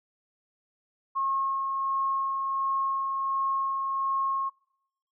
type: tone with tremolo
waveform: sine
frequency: 1083 Hz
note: C#6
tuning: 41 cents flat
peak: -24 dBFS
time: 1.15-4.5 s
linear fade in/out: 20 ms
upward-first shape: sine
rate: 1.4 Hz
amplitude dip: 30%
effects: noise-tail reverb RT60 0.8 s tail -23 dB re dry